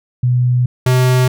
sine / square tone pair in turn, 124.1 / 127.29 Hz, B2 / C3, +9 / -47 cents, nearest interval unison, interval 44 cents, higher second, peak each -10 dBFS, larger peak neither, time 0.23-0.66 / 0.86-1.28 s, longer first, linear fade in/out 5 ms, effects none

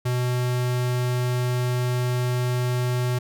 square tone, 124.2 Hz, B2, 10 cents sharp, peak -22 dBFS, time 0.05-3.19 s, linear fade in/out 10 ms, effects none

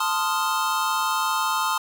square chord, F dominant seventh, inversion first, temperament equal with one note detuned, 880 / 1042.3 / 1244.5 / 1396.9 Hz, A5 / C6 / Eb6 / F6, 0 / -7 / 0 / 0 cents, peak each -28 / -27 / -27 / -31 dBFS, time 0-1.78 s, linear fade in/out 5 ms, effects none

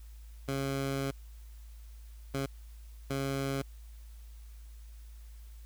15% pulse tone bursts at uneven times, 136.9 Hz, C#3, 21 cents flat, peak -25 dBFS, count 3, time 0.48-1.11 / 2.34-2.46 / 3.1-3.62 s, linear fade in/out 5 ms, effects added 55 Hz sine -46 dBFS peak until 5.65 s + white hiss -64 dBFS RMS until 5.65 s

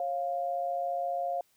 sine tone pair together, 545.5 / 700 Hz, C#5 / F5, -28 / +4 cents, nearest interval major third, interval 432 cents, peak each -35 / -30 dBFS, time 0-1.41 s, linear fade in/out 2 ms, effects white hiss -69 dBFS RMS until 1.56 s

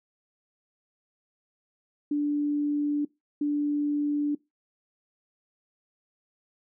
sine tone pair in turn, 292.5 / 292.5 Hz, D4 / D4, -7 / -7 cents, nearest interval unison, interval 0 cents, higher neither, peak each -23 / -23 dBFS, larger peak neither, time 2.11-3.05 / 3.41-4.35 s, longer neither, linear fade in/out 5 ms, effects noise-tail reverb RT60 0.2 s tail -22 dB re dry

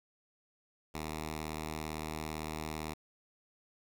5% pulse tone with notch filter, 77.78 Hz, D#2, in tune, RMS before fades -40 dBFS, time 0.94-2.94 s, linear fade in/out 10 ms, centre 540 Hz, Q 1.9, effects 11-bit

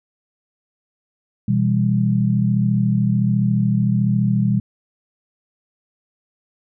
sine chord, E minor, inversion second, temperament equal with one note detuned, 123.47 / 164.81 / 198.73 Hz, B2 / E3 / G3, 0 / 0 / +24 cents, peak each -18 / -22 / -18 dBFS, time 1.48-4.6 s, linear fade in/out 5 ms, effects none

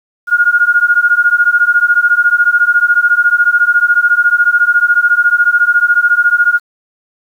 sine beating tone pair, 1421 / 1435 Hz, F6 / F6, +30 / +47 cents, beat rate 14 Hz, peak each -10 dBFS, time 0.27-6.6 s, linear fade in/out 50 ms, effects 7-bit

